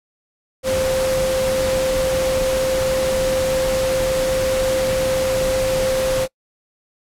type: tone in noise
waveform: sine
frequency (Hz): 523.3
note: C5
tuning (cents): 0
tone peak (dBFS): -17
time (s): 0.63-6.28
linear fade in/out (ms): 50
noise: pink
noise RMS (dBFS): -25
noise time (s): 0.63-6.28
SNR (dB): +5
effects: noise-tail reverb RT60 0.1 s tail -25 dB re dry + low-pass 12000 Hz 12 dB/octave